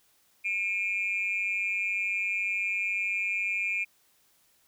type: tone with amplitude modulation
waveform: sine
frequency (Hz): 2398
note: D7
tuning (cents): +36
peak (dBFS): -22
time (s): 0.44-3.85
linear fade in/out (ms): 20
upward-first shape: sine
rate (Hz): 194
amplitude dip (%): 85
effects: tanh soft clip ceiling -20 dBFS + white hiss -66 dBFS RMS until 4.67 s